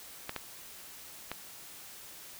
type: clicks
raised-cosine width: 0.3 ms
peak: -19 dBFS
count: 3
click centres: 0.294 / 0.363 / 1.316 s
effects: white hiss -49 dBFS RMS until 2.39 s